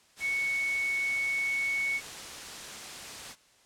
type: tone in noise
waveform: sine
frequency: 2217 Hz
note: C#7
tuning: in tune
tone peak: -27 dBFS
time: 0.2-2.01 s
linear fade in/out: 50 ms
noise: white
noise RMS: -41 dBFS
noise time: 0.16-3.36 s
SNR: +11 dB
effects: white hiss -62 dBFS RMS until 3.65 s + low-pass 8000 Hz 12 dB/octave